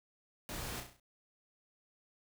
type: noise with echo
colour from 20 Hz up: pink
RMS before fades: -43 dBFS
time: 0.49-0.8 s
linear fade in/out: 0 ms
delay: 33 ms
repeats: 6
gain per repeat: -5 dB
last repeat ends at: 0.998 s
effects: none